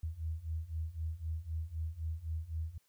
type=beating tone pair; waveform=sine; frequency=78.2 / 82.1 Hz; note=D#2 / E2; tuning=+9 / -6 cents; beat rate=3.9 Hz; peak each=-40 / -38 dBFS; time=0.03-2.78 s; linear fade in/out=5 ms; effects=white hiss -74 dBFS RMS until 2.88 s